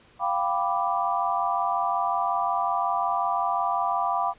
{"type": "chord", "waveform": "sine", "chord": "G dominant seventh", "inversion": "third", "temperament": "equal", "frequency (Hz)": [698.5, 784, 987.8, 1174.7], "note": ["F5", "G5", "B5", "D6"], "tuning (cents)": [0, 0, 0, 0], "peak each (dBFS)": -28, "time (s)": [0.19, 4.34], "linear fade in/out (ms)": 50, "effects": ["pink hiss -56 dBFS RMS until 4.38 s", "resampled to 8000 Hz"]}